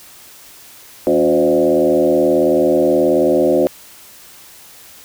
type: tone with frequency modulation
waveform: sine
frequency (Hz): 440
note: A4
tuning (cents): 0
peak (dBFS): -10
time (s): 1.07-3.67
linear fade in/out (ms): 0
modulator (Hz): 78.6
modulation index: 2.3
effects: white hiss -41 dBFS RMS until 5.04 s